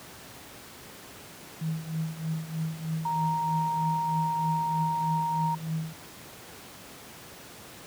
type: tone with tremolo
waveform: sine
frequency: 160.2 Hz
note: E3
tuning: 49 cents flat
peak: -25 dBFS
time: 1.61-5.93 s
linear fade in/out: 5 ms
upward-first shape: triangle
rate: 3.2 Hz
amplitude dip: 85%
type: tone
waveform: sine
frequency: 932.3 Hz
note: A#5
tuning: in tune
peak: -26 dBFS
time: 3.05-5.55 s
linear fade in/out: 5 ms
effects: pink hiss -46 dBFS RMS until 7.86 s + high-pass 100 Hz 12 dB/octave